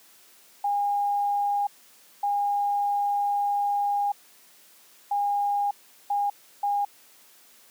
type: tone bursts at uneven times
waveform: sine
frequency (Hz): 813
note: G#5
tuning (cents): -37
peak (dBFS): -22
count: 5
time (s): 0.64-1.67 / 2.23-4.12 / 5.11-5.71 / 6.1-6.3 / 6.63-6.85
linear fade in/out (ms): 5
effects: white hiss -55 dBFS RMS until 7.7 s + high-pass 200 Hz 12 dB/octave